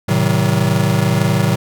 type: chord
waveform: square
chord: A diminished seventh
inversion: none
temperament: just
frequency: 110 / 132 / 158.4 / 190.08 Hz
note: A2 / C3 / Eb3 / Gb3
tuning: 0 / +16 / +31 / +47 cents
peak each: -19 dBFS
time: 0.08-1.56 s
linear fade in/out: 10 ms
effects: none

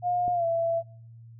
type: tone with pitch glide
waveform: sine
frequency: 712 to 668.2 Hz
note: F5 to E5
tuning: +33 to +23 cents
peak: -23 dBFS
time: 0.02-0.83 s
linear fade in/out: 50 ms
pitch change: -110 cents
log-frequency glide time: 0.33-0.45 s
type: click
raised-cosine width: 2 ms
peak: -26 dBFS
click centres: 0.28 s
effects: noise-tail reverb RT60 0.6 s tail -26 dB re dry + added 115 Hz sine -45 dBFS peak until 1.39 s

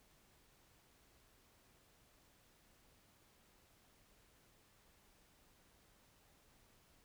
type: silence
effects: pink hiss -70 dBFS RMS until 7.04 s

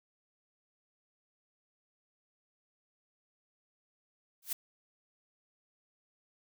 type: noise with exponential growth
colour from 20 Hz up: blue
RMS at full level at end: -29 dBFS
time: 4.42-4.53 s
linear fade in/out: 5 ms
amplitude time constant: 23 ms
effects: none

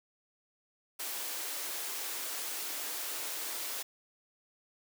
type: high-pass noise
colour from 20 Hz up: white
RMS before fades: -38 dBFS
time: 0.99-3.83 s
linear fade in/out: 10 ms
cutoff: 280 Hz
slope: 48 dB/octave
effects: none

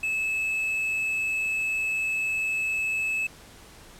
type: tone with quantisation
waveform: triangle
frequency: 2602 Hz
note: E7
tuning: 23 cents flat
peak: -23 dBFS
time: 0.03-3.27 s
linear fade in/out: 5 ms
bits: 8
effects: pink hiss -49 dBFS RMS until 3.99 s + low-pass 12000 Hz 12 dB/octave

